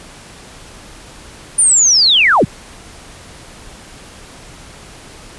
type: linear sweep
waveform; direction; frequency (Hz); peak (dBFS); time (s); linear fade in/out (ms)
sine; down; 9397 to 65; -7; 1.58-2.45; 10
effects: pink hiss -37 dBFS RMS until 5.38 s + resampled to 24000 Hz